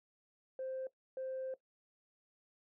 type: tone bursts at uneven times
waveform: sine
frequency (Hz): 523.3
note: C5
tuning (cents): 0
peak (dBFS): -37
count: 2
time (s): 0.59-0.87 / 1.17-1.54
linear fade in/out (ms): 2
effects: noise-tail reverb RT60 0.1 s tail -17 dB re dry + tanh soft clip ceiling -35 dBFS